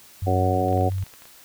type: tone with pitch glide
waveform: sine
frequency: 94.2 to 95.29 Hz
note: F#2 to G2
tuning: +32 to -49 cents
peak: -23 dBFS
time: 0.22-1.04 s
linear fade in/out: 5 ms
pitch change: +19 cents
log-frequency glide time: 0.41-0.7 s
type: harmonic tone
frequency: 92.5 Hz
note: F#2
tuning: in tune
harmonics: 1 / 2 / 3 / 4 / 5 / 6 / 7 / 8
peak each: -32 / -32 / -28 / -29 / -29 / -27 / -34 / -24 dBFS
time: 0.26-0.9 s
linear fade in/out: 20 ms
type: clicks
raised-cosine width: 0.3 ms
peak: -30 dBFS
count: 11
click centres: 0.685 / 0.728 / 0.775 / 0.81 / 0.92 / 0.983 / 1.026 / 1.066 / 1.138 / 1.221 / 1.255 s
effects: white hiss -49 dBFS RMS until 1.44 s